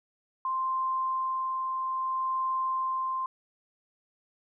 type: tone with tremolo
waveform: sine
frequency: 1046.5 Hz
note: C6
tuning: in tune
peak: -26 dBFS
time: 0.45-3.26 s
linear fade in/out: 2 ms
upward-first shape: sine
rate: 0.6 Hz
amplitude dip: 25%
effects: none